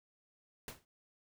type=noise with exponential decay; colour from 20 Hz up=pink; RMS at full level=-41 dBFS; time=0.68-0.85 s; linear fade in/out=1 ms; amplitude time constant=35 ms; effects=none